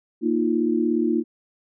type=chord; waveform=sine; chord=Bb suspended fourth; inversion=none; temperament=equal with one note detuned; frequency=233.1 / 311.1 / 347.8 Hz; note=Bb3 / Eb4 / F4; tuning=0 / 0 / -7 cents; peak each=-23 dBFS; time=0.21-1.24 s; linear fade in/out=50 ms; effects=none